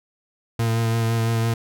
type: tone with vibrato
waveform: 40% pulse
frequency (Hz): 114.2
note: A#2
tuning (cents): -35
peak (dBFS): -18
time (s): 0.59-1.54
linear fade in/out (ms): 5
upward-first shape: sine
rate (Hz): 5.9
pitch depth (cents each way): 19
effects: none